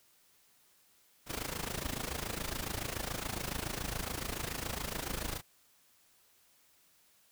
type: noise with amplitude modulation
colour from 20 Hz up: pink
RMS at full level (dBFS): -35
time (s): 1.26-5.42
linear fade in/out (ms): 50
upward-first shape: sine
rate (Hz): 27.1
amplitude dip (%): 80
effects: white hiss -67 dBFS RMS until 7.31 s